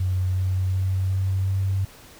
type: tone with pitch steps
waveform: sine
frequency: 92.4 / 93.37 / 94.34 / 95.33 / 96.32 Hz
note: F#2 / F#2 / F#2 / G2 / G2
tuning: -2 / +16 / +34 / -48 / -30 cents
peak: -20 dBFS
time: 0-1.85 s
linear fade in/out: 5 ms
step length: 370 ms
effects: pink hiss -47 dBFS RMS until 2.19 s